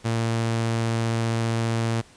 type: tone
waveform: sawtooth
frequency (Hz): 114.4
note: A#2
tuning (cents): -32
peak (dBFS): -18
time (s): 0.04-2.02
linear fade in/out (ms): 20
effects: pink hiss -52 dBFS RMS until 2.16 s + resampled to 22050 Hz